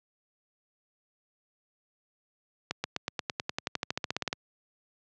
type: accelerating click train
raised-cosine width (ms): 0.2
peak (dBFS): -12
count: 20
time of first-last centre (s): 2.71-4.329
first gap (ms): 130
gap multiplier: 0.95
effects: high-pass 100 Hz 12 dB/octave + low-pass 7000 Hz 12 dB/octave